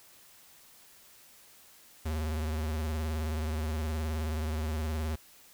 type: tone with vibrato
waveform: square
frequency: 77.78 Hz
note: D#2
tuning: in tune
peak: -31 dBFS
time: 2.05-5.16 s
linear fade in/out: 10 ms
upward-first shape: triangle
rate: 19 Hz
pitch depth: 88 cents each way
effects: white hiss -57 dBFS RMS until 5.53 s